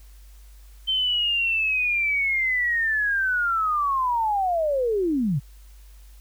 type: linear sweep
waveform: sine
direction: down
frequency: 3112 to 122 Hz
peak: -20 dBFS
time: 0.87-5.4 s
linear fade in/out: 20 ms
effects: added 50 Hz sine -44 dBFS peak until 6.2 s + white hiss -58 dBFS RMS until 6.2 s